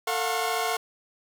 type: tone cluster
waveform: sawtooth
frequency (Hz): 447.9 / 697 / 731 / 1085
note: A4 / F5 / F#5 / C#6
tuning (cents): +31 / -4 / -21 / -37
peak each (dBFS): -27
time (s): 0.07-0.77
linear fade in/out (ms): 5
effects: none